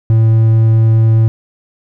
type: tone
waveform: triangle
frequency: 111.9 Hz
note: A2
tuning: 30 cents sharp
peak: -4 dBFS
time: 0.1-1.28 s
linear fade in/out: 0 ms
effects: none